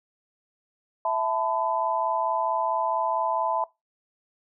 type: chord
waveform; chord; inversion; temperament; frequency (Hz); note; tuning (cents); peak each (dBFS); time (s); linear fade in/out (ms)
sine; E suspended fourth; none; equal with one note detuned; 659.3 / 880 / 1004.5; E5 / A5 / B5; 0 / 0 / +29; -27; 1.05-3.64; 2
effects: noise-tail reverb RT60 0.2 s tail -21 dB re dry